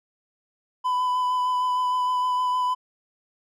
triangle tone with vibrato, 1001 Hz, B5, 23 cents sharp, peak -19 dBFS, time 0.84-2.75 s, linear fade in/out 20 ms, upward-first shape sine, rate 6.5 Hz, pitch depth 14 cents each way, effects none

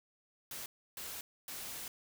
white noise bursts at uneven times, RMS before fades -44 dBFS, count 3, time 0.51-0.66 / 0.97-1.21 / 1.48-1.88 s, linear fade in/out 2 ms, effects none

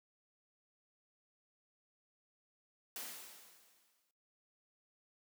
white noise with exponential decay, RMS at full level -43 dBFS, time 2.96-4.11 s, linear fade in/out 1 ms, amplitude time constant 250 ms, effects noise-tail reverb RT60 0.3 s tail -18 dB re dry + high-pass 200 Hz 12 dB/octave

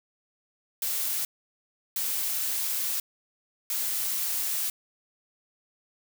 blue noise bursts at uneven times, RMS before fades -29 dBFS, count 3, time 0.82-1.25 / 1.96-3 / 3.7-4.7 s, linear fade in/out 2 ms, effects none

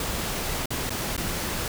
pink noise with dropouts, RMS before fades -29 dBFS, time 0-1.68 s, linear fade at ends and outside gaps 2 ms, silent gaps 0.658-0.705 / 0.895-0.904 / 1.166-1.177 s, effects none

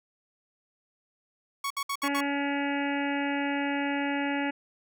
sawtooth tone bursts, 1113 Hz, C#6, 7 cents sharp, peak -25 dBFS, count 5, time 1.64-2.208 s, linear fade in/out 5 ms, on 64 ms, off 62 ms
harmonic tone, 282.8 Hz, C#4, 35 cents sharp, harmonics 1 / 2 / 3 / 5 / 6 / 7 / 8 / 9 / 10, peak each -29 / -37 / -34 / -41 / -37 / -38 / -41 / -41 / -43 dBFS, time 2.03-4.51 s, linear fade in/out 10 ms
effects none

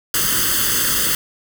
white noise with comb filter, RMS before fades -18 dBFS, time 0.14-1.15 s, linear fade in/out 2 ms, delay 0.63 ms, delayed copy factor +0.85, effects none

